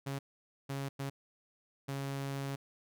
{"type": "tone bursts at uneven times", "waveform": "sawtooth", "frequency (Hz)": 137.9, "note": "C#3", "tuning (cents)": -9, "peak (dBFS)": -32, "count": 4, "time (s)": [[0.06, 0.19], [0.69, 0.89], [0.99, 1.1], [1.88, 2.56]], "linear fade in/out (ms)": 10, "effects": []}